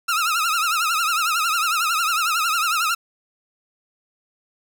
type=tone with vibrato; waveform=sawtooth; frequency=1318.5 Hz; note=E6; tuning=in tune; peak=-15 dBFS; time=0.08-2.95 s; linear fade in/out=10 ms; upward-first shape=triangle; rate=11 Hz; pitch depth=140 cents each way; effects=none